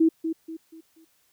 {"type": "tone with echo", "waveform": "sine", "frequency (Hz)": 324, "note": "E4", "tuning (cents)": -30, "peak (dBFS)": -15, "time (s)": [0, 0.09], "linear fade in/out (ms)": 10, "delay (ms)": 240, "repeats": 4, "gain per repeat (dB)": -9, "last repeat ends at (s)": 1.05, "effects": ["white hiss -66 dBFS RMS until 1.32 s"]}